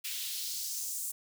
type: noise with high-pass filter sweep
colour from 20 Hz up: white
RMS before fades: -37 dBFS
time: 0.04-1.12 s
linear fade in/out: 10 ms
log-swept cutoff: 2700 to 8400 Hz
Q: 1.9
effects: none